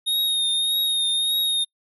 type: tone with vibrato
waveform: square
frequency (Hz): 3714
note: A#7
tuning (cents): -7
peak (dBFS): -20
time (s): 0.06-1.65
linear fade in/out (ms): 20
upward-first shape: triangle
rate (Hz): 1.7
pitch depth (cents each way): 36
effects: noise-tail reverb RT60 0.1 s tail -26 dB re dry